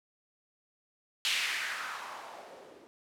violet noise with low-pass filter sweep, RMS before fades -37 dBFS, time 1.25-2.87 s, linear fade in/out 0 ms, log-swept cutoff 3100 to 360 Hz, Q 2.3, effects none

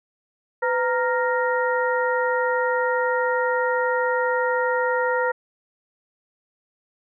harmonic tone with a mistuned harmonic, 466.2 Hz, A#4, in tune, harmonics 1 / 2 / 3 / 4, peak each -22 / -25 / -27 / -28 dBFS, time 0.62-5.32 s, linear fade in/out 10 ms, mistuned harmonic 1, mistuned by +130 cents, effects none

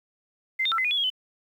sine tone with pitch steps, 2078 / 3640 / 1338 / 2046 / 2458 / 3401 / 3276 / 3032 Hz, C7 / A#7 / E6 / C7 / D#7 / G#7 / G#7 / F#7, -12 / -42 / +25 / -39 / -22 / +40 / -24 / +42 cents, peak -22 dBFS, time 0.59-1.102 s, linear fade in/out 10 ms, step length 64 ms, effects 9-bit

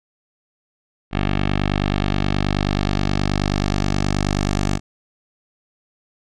10% pulse tone with low-pass filter sweep, 49.41 Hz, G1, 14 cents sharp, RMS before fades -20 dBFS, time 1.11-4.8 s, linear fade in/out 50 ms, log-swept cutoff 2900 to 7000 Hz, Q 1.6, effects none

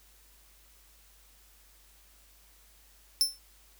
sawtooth tone with exponential decay, 5330 Hz, E8, 18 cents sharp, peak -16 dBFS, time 3.21-3.39 s, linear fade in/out 0 ms, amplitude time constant 37 ms, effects added 50 Hz sine -61 dBFS peak until 3.79 s + white hiss -61 dBFS RMS until 3.79 s

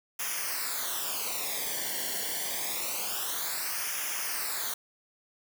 white noise with flanger, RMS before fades -33 dBFS, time 0.19-4.74 s, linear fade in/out 5 ms, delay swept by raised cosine 0.24 to 0.8 ms, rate 0.26 Hz, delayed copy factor -0.8, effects none

